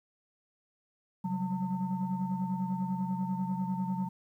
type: tone cluster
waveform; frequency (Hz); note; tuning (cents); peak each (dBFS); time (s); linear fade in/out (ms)
sine; 135.7 / 184.9 / 195 / 903; C#3 / F#3 / G3 / A5; -36 / -1 / -9 / +45; -40 / -31 / -36 / -38; 1.24-4.09; 10
effects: tanh soft clip ceiling -22 dBFS + 11-bit